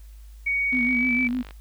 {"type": "tone with pitch glide", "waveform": "sine", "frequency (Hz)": [2241, 2309], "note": ["C#7", "D7"], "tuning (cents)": [18, -30], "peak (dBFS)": -21, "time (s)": [0.46, 1.28], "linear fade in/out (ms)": 10, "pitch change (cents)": 52, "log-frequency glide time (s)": [0.86, 1.11]}
{"type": "tone with vibrato", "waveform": "sine", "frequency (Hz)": 246.9, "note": "B3", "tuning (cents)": 0, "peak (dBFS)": -23, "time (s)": [0.72, 1.43], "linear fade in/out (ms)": 20, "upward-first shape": "sine", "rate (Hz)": 6.6, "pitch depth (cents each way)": 59}
{"type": "click train", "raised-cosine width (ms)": 0.3, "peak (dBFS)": -26, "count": 40, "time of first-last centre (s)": [0.73, 1.508], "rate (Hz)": 50.1}
{"effects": ["added 52 Hz sine -41 dBFS peak until 1.6 s", "white hiss -60 dBFS RMS until 1.6 s"]}